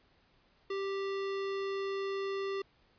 square tone, 392 Hz, G4, in tune, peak -34 dBFS, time 0.7-2.62 s, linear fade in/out 5 ms, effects pink hiss -68 dBFS RMS until 2.98 s + resampled to 11025 Hz

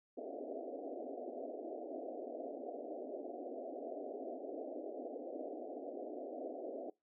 white band-pass noise, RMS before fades -45 dBFS, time 0.17-6.9 s, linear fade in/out 5 ms, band 250 to 710 Hz, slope 96 dB/octave, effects noise-tail reverb RT60 0.2 s tail -23 dB re dry

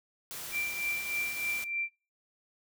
white noise, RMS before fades -41 dBFS, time 0.31-1.64 s, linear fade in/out 0 ms
sine tone with tremolo, 2356 Hz, D7, 5 cents sharp, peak -29 dBFS, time 0.51-1.89 s, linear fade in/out 50 ms, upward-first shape triangle, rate 3.3 Hz, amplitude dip 65%
effects noise-tail reverb RT60 0.3 s tail -20 dB re dry

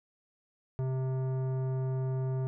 triangle tone with tanh clipping, 130.81 Hz, C3, in tune, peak -31 dBFS, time 0.79-2.47 s, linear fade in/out 0 ms, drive 18 dB, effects none

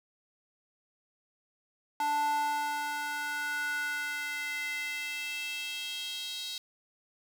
square tone with high-pass filter sweep, 293.7 Hz, D4, in tune, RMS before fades -34 dBFS, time 2-6.58 s, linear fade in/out 2 ms, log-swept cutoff 800 to 3900 Hz, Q 4.1, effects none

